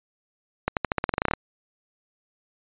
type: accelerating click train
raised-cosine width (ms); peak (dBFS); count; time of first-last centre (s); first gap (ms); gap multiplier
0.5; -7; 14; 0.68-1.336; 88; 0.9
effects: resampled to 8000 Hz